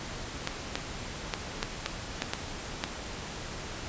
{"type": "clicks", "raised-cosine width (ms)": 0.2, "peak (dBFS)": -11, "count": 8, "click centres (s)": [0.474, 0.755, 1.338, 1.629, 1.861, 2.221, 2.335, 2.839], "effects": ["pink hiss -39 dBFS RMS until 3.88 s", "resampled to 16000 Hz"]}